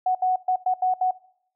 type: tone bursts at uneven times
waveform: sine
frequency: 740 Hz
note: F#5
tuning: in tune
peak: -18 dBFS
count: 6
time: 0.06-0.15 / 0.22-0.36 / 0.48-0.56 / 0.66-0.74 / 0.82-0.94 / 1.01-1.11 s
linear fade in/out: 5 ms
effects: noise-tail reverb RT60 0.7 s tail -21 dB re dry